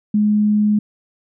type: tone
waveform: sine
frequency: 210 Hz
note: G#3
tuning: 19 cents sharp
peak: -12 dBFS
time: 0.14-0.79 s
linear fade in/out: 5 ms
effects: none